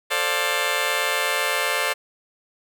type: chord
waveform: 10% pulse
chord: D minor seventh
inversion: second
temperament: just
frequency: 440.5 / 528.6 / 587.3 / 704.8 Hz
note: A4 / C5 / D5 / F5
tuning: +2 / +18 / 0 / +16 cents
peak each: -20 / -18 / -18 / -21 dBFS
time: 0.1-1.94 s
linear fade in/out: 20 ms
effects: none